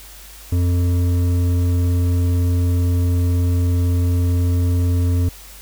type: tone with hard clipping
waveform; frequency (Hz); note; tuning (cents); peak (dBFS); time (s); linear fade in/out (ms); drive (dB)
sine; 88.2; F2; +18; -16; 0.52-5.29; 5; 9
effects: added 50 Hz sine -41 dBFS peak until 5.61 s + white hiss -41 dBFS RMS until 5.61 s

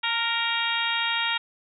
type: harmonic tone with a mistuned harmonic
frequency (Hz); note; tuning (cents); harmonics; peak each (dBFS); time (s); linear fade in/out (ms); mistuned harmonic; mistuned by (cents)
466.2; A#4; 0; 2 / 3 / 4 / 5 / 6 / 7 / 8; -31 / -31 / -31 / -31 / -31 / -31 / -31; 0.03-1.38; 10; 2; -28
effects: none

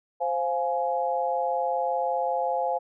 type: chord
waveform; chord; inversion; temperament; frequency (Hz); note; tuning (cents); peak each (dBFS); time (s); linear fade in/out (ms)
sine; F minor; second; just; 523.8 / 698.5 / 838.1; C5 / F5 / Ab5; +2 / 0 / +16; -28; 0.2-2.79; 20
effects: none

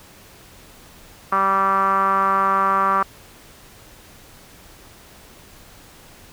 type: tone with low-pass filter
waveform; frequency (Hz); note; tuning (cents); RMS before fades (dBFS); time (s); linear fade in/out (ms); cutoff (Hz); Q
5% pulse; 194.2; G3; -16; -18; 1.32-3.03; 5; 1200; 6.3
effects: pink hiss -46 dBFS RMS until 6.32 s

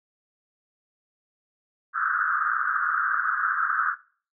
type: band-pass noise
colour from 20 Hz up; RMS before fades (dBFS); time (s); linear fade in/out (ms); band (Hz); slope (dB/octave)
pink; -25; 1.93-3.96; 50; 1200 to 1600; 96
effects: noise-tail reverb RT60 0.4 s tail -18 dB re dry

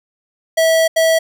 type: tone bursts at uneven times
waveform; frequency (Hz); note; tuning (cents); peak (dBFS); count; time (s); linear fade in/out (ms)
square; 650; E5; -24; -11; 2; 0.57-0.88 / 0.96-1.19; 10
effects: none

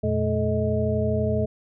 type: tone cluster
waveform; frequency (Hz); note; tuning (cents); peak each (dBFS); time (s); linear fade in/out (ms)
sine; 86.6 / 118.7 / 215.4 / 431.4 / 631; F2 / A#2 / A3 / A4 / D#5; -14 / +32 / -37 / -34 / +24; -27; 0.03-1.46; 10
effects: none

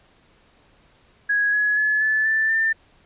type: tone with pitch steps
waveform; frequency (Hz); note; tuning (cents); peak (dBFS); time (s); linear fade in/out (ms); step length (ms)
sine; 1661.2 / 1686.3 / 1711.9 / 1737.8 / 1764.1 / 1790.7; G#6 / G#6 / A6 / A6 / A6 / A6; 0 / +26 / -48 / -22 / +4 / +30; -17; 1.29-2.73; 10; 240
effects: pink hiss -57 dBFS RMS until 3.05 s + resampled to 8000 Hz

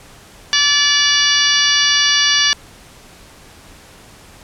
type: harmonic tone with a mistuned harmonic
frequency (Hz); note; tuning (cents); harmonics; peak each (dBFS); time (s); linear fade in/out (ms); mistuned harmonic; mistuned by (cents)
578; D5; -28; 2 / 3 / 4 / 5 / 6 / 7 / 8 / 9 / 10; -26 / -18 / -24 / -18 / -18 / -26 / -17 / -27 / -20; 0.53-2.53; 0; 7; +29
effects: pink hiss -42 dBFS RMS until 4.43 s + low-pass 11000 Hz 12 dB/octave

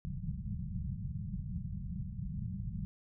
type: low-pass noise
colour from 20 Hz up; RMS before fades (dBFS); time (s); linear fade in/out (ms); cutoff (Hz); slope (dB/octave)
white; -39; 0.05-2.85; 0; 200; 96
effects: none

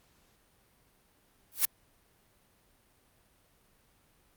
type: noise with exponential growth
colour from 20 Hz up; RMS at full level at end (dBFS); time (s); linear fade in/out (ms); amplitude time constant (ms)
blue; -20; 1.52-1.65; 0; 27
effects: pink hiss -67 dBFS RMS until 4.36 s + Opus 48 kbps

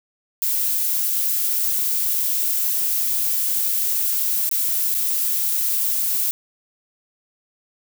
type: noise with dropouts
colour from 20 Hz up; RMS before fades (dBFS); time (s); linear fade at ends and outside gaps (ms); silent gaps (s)
violet; -21; 0.42-6.31; 0; 4.491-4.513 / 4.943-4.949
effects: none

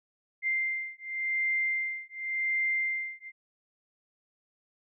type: beating tone pair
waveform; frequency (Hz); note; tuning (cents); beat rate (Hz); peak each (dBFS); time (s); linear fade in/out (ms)
sine; 2093 / 2093.9; C7 / C7; 0 / +1; 0.9; -31; 0.42-3.32; 50
effects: none

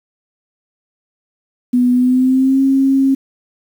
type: tone with pitch glide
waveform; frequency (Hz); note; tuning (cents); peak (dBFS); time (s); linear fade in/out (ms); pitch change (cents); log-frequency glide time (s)
sine; 247.3 to 269.7; B3 to C#4; +3 to -47; -9; 1.73-3.15; 10; +150; 1.92-2.61
effects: 7-bit

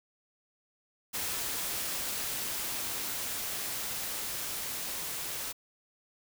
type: noise with level ramp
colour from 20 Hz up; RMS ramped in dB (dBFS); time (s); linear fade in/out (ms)
white; -34 to -37; 1.13-5.53; 20
effects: none

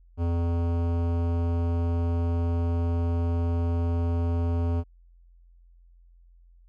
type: tone with hard clipping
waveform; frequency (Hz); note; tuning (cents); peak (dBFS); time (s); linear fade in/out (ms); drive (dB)
sine; 85; F2; -46; -25; 0.17-4.84; 50; 17
effects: added 43 Hz sine -52 dBFS peak until 6.68 s

